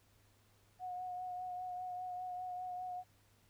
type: tone with vibrato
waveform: sine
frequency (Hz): 728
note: F#5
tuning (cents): -28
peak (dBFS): -40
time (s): 0.79-3.04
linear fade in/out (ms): 50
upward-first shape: triangle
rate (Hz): 5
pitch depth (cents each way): 25
effects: added 101 Hz sine -70 dBFS peak until 3.49 s + pink hiss -71 dBFS RMS until 3.49 s